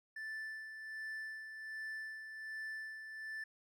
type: tone with tremolo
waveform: triangle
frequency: 1760 Hz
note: A6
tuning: in tune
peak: -39 dBFS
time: 0.16-3.44 s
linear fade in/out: 5 ms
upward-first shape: sine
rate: 1.3 Hz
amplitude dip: 50%
effects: none